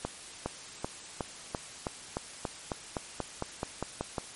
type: accelerating click train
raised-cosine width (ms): 1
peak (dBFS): -17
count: 16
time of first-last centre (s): 0.05-4.182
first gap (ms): 410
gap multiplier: 0.94
effects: white hiss -46 dBFS RMS until 4.35 s + MP3 48 kbps